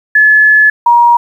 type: tone pair in turn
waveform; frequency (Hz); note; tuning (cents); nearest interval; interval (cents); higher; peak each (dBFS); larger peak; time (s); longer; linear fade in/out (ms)
sine; 1717 / 949.5; A6 / A#5; -43 / +32; minor seventh; 1025; first; -3; neither; 0.15-0.7 / 0.86-1.17; first; 5
effects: 7-bit